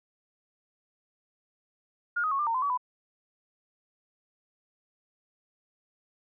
sine tone with pitch steps, 1421 / 1254 / 1100 / 1192 / 915 / 1025 / 1139 / 998 Hz, F6 / D#6 / C#6 / D6 / A#5 / C6 / C#6 / B5, +30 / +13 / -14 / +25 / -32 / -36 / +47 / +18 cents, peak -25 dBFS, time 2.16-2.776 s, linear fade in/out 10 ms, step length 77 ms, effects none

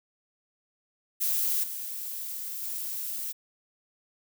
violet noise with level steps, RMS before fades -27 / -36 / -34 dBFS, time 1.2-3.33 s, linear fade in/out 20 ms, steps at 1.63 / 2.62 s, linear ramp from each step 10 ms, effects none

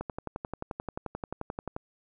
click train, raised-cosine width 1 ms, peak -20 dBFS, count 21, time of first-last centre 0.01-1.764 s, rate 11.4 Hz, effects none

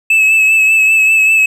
triangle tone with vibrato, 2604 Hz, E7, 22 cents flat, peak -5 dBFS, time 0.1-1.46 s, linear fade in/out 5 ms, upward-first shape sine, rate 5.1 Hz, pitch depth 27 cents each way, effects none

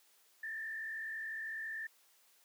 sine tone with frequency modulation, 1781 Hz, A6, 21 cents sharp, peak -39 dBFS, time 0.43-1.87 s, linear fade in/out 5 ms, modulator 46 Hz, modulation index 0.95, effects white hiss -68 dBFS RMS until 2.44 s + high-pass 400 Hz 12 dB/octave

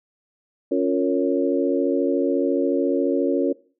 harmonic tone with a mistuned harmonic, 92.5 Hz, F#2, in tune, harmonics 3 / 4 / 5 / 6, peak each -22 / -23 / -24 / -25 dBFS, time 0.71-3.53 s, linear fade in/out 10 ms, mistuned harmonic 4, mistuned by -88 cents, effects noise-tail reverb RT60 0.4 s tail -19 dB re dry

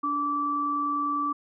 sine tone pair together, 290 / 1160 Hz, D4 / D6, -22 / -22 cents, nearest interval 2 octaves, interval 2400 cents, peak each -32 / -25 dBFS, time 0.03-1.33 s, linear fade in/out 10 ms, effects none

